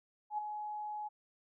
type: tone with ADSR envelope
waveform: sine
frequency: 843 Hz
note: G#5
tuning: 26 cents sharp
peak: -31 dBFS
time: 0.3-1.09 s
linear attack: 83 ms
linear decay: 6 ms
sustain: -7 dB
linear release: 20 ms
effects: none